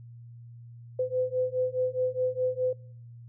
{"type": "beating tone pair", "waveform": "sine", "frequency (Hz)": [506, 510.8], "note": ["B4", "C5"], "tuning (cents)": [42, -42], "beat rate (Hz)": 4.8, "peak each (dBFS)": [-29, -29], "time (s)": [0.99, 2.73], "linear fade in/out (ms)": 5, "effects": ["noise-tail reverb RT60 0.6 s tail -23 dB re dry", "added 118 Hz sine -44 dBFS peak until 3.28 s"]}